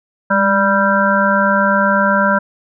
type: harmonic tone with a mistuned harmonic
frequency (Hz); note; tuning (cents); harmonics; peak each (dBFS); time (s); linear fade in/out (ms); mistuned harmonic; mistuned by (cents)
196; G3; 0; 1 / 3 / 5 / 7 / 8; -17 / -17 / -17 / -17 / -17; 0.3-2.39; 10; 1; +52
effects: none